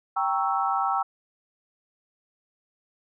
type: chord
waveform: sine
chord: G diminished seventh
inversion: none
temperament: equal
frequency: 784 / 932.3 / 1108.7 / 1318.5 Hz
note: G5 / Bb5 / Db6 / Fb6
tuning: 0 / 0 / 0 / 0 cents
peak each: -26 / -30 / -30 / -27 dBFS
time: 0.16-1.03 s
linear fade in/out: 10 ms
effects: none